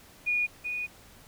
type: tone pair in turn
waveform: sine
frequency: 2445 / 2466 Hz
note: D#7 / D#7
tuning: -31 / -16 cents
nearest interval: unison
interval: 15 cents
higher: second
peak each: -24 / -30 dBFS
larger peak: first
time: 0.26-0.47 / 0.64-0.87 s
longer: second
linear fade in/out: 20 ms
effects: pink hiss -54 dBFS RMS until 1.27 s